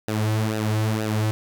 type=tone with flanger; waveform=sawtooth; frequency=108.4 Hz; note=A2; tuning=25 cents flat; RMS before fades=-23 dBFS; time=0.08-1.31 s; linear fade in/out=0 ms; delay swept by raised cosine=0.9 to 4.4 ms; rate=2.1 Hz; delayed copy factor=-0.7; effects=none